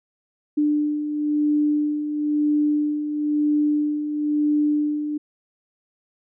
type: beating tone pair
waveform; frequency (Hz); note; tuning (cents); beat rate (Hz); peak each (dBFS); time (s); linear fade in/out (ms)
sine; 296.8 / 297.8; D4 / D4; +18 / +24; 1; -27 / -19; 0.57-5.18; 10
effects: none